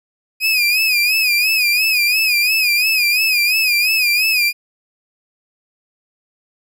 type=tone with vibrato; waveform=30% pulse; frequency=2489 Hz; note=D#7; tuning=in tune; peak=-10 dBFS; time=0.4-4.53 s; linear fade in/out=50 ms; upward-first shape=sine; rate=2.9 Hz; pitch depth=94 cents each way; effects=none